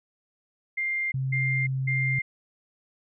sine tone bursts, 2100 Hz, C7, 6 cents sharp, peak -25 dBFS, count 3, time 0.77-2.22 s, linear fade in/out 10 ms, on 350 ms, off 200 ms
sine tone, 132.5 Hz, C3, 22 cents sharp, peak -25 dBFS, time 1.14-2.19 s, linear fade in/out 5 ms
effects none

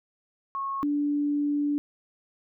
sine tone pair in turn, 1094 / 290.9 Hz, C#6 / D4, -23 / -16 cents, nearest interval octave + major seventh, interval 2293 cents, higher first, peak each -28 / -23 dBFS, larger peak second, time 0.55-0.83 / 0.83-1.78 s, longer second, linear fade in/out 0 ms, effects none

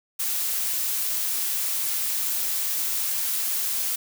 blue noise, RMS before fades -26 dBFS, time 0.19-3.96 s, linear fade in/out 10 ms, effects none

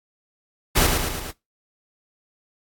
pink noise with echo, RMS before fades -17 dBFS, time 0.75-0.88 s, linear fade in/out 20 ms, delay 110 ms, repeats 4, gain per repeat -4 dB, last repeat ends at 1.32 s, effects noise-tail reverb RT60 0.2 s tail -21 dB re dry + AAC 64 kbps

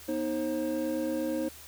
triangle tone cluster, 243.9 / 312.5 / 535 Hz, B3 / D#4 / C5, -21 / +8 / +38 cents, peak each -34 / -29 / -31 dBFS, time 0.08-1.49 s, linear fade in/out 10 ms, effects added 76 Hz sine -56 dBFS peak until 1.67 s + white hiss -49 dBFS RMS until 1.67 s

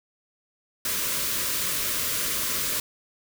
white band-stop noise, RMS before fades -27 dBFS, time 0.85-2.8 s, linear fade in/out 2 ms, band 650 to 960 Hz, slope 96 dB/octave, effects none

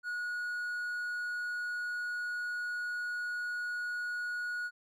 triangle tone, 1454 Hz, F#6, 31 cents flat, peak -32 dBFS, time 0.03-4.71 s, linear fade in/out 50 ms, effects none

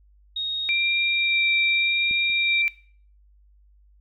sine tone, 3741 Hz, A#7, 5 cents sharp, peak -25 dBFS, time 0.36-2.62 s, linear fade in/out 5 ms
sine tone with vibrato, 2361 Hz, D7, 9 cents sharp, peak -20 dBFS, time 0.69-2.68 s, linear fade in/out 0 ms, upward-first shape sine, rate 0.86 Hz, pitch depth 9 cents each way
clicks, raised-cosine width 3 ms, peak -28 / -38 dBFS, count 2, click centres 2.111 / 2.3 s
effects noise-tail reverb RT60 0.5 s tail -19 dB re dry + added 50 Hz sine -53 dBFS peak until 4 s

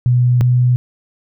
sine tone pair in turn, 123.47 / 124.16 Hz, B2 / B2, 0 / +10 cents, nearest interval unison, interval 10 cents, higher second, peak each -9 dBFS, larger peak neither, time 0.06-0.41 / 0.41-0.76 s, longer neither, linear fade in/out 0 ms, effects none

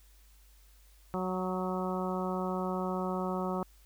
harmonic tone with a mistuned harmonic, 185 Hz, F#3, in tune, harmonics 1 / 2 / 3 / 4 / 5 / 6 / 7, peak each -34 / -37 / -39 / -40 / -41 / -42 / -42 dBFS, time 1.14-3.63 s, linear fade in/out 0 ms, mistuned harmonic 7, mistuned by -17 cents, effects added 50 Hz sine -57 dBFS peak until 3.85 s + white hiss -65 dBFS RMS until 3.85 s

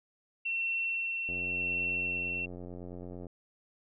sine tone with tremolo, 2709 Hz, E7, 47 cents sharp, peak -29 dBFS, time 0.45-2.46 s, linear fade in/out 10 ms, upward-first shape sine, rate 0.91 Hz, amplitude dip 30%
click train, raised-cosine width 2 ms, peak -31 dBFS, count 177, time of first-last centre 1.29-3.268 s, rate 89 Hz
effects none

